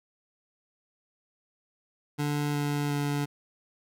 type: tone with pitch steps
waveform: 25% pulse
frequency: 146.5 / 145.4 / 144.32 Hz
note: D3 / D3 / D3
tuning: -4 / -17 / -30 cents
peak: -23 dBFS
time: 2.18-3.26 s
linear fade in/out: 20 ms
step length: 360 ms
effects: none